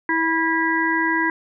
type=harmonic tone; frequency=326.1 Hz; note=E4; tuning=19 cents flat; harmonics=1 / 3 / 5 / 6; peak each=-23 / -23 / -23 / -23 dBFS; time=0.09-1.3 s; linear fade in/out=2 ms; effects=none